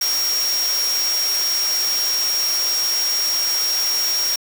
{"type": "tone in noise", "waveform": "sine", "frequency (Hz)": 5588, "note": "F8", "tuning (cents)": 0, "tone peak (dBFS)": -18, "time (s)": [0.01, 4.36], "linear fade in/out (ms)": 5, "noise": "white", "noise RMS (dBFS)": -26, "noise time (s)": [0.01, 4.36], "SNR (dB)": 5, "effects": ["high-pass 400 Hz 12 dB/octave"]}